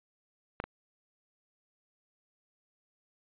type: clicks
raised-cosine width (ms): 0.5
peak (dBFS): -17 / -23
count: 2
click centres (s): 0.601 / 0.64
effects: resampled to 8000 Hz